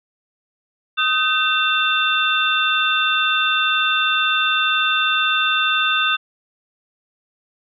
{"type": "tone cluster", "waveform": "sine", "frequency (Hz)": [1251, 1536, 2709, 3564], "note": ["D#6", "G6", "E7", "A7"], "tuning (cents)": [9, -36, 47, 22], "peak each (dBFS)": -21, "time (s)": [0.97, 6.17], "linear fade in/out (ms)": 20, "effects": []}